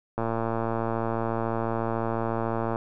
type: click train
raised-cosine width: 1 ms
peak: -14 dBFS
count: 295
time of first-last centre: 0.18-2.759 s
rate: 114 Hz
effects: none

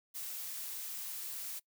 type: noise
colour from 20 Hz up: blue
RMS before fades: -42 dBFS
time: 0.14-1.6 s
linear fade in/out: 20 ms
effects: noise-tail reverb RT60 0.1 s tail -22 dB re dry

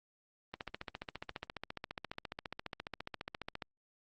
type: click train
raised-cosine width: 0.3 ms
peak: -24 dBFS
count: 46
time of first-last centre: 0.54-3.622 s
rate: 14.6 Hz
effects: Opus 24 kbps

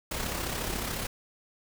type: noise with amplitude modulation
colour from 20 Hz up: pink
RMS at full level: -31 dBFS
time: 0.11-1.07 s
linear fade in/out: 5 ms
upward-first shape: sine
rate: 34.1 Hz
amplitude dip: 45%
effects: none

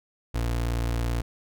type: tone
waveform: 30% pulse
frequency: 58.2 Hz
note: A#1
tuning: 2 cents flat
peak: -22 dBFS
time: 0.34-1.22 s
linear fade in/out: 10 ms
effects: none

